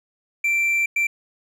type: tone bursts at uneven times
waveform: triangle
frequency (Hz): 2349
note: D7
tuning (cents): 0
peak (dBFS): -16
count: 2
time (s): 0.44-0.86 / 0.96-1.07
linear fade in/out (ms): 5
effects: none